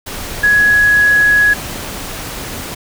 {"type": "tone in noise", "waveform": "sine", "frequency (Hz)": 1675, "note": "G#6", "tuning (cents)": 14, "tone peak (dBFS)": -7, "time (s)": [0.43, 1.54], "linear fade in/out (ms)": 10, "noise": "pink", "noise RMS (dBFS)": -25, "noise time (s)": [0.06, 2.75], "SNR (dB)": 15, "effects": []}